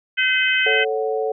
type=harmonic tone; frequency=512 Hz; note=C5; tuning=38 cents flat; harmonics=3 / 4 / 5 / 6; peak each=-20 / -21 / -22 / -23 dBFS; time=0.17-0.85 s; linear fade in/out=20 ms
type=chord; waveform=sine; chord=F# minor; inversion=first; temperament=equal; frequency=440 / 554.4 / 740 Hz; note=A4 / C#5 / F#5; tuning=0 / 0 / 0 cents; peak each=-21 / -26 / -27 dBFS; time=0.66-1.32 s; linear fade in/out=5 ms
effects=none